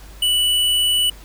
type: tone with hard clipping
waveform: sine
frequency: 2960 Hz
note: F#7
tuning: in tune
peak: -16 dBFS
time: 0.22-1.1 s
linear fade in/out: 5 ms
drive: 13 dB
effects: added 50 Hz sine -38 dBFS peak until 1.24 s + pink hiss -45 dBFS RMS until 1.24 s